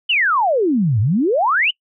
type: exponential two-way sweep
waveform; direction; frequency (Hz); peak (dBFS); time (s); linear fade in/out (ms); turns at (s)
sine; down then up; 3107 to 98 to 3107; -13; 0.09-1.71; 10; 1
effects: noise-tail reverb RT60 0.1 s tail -26 dB re dry